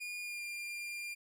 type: tone with pitch glide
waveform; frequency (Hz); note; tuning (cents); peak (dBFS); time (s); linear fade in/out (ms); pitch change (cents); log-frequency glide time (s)
40% pulse; 2432 to 2397; D#7 to D7; -40 to +35; -39; 0-1.15; 20; -25; 0.21-0.44
effects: none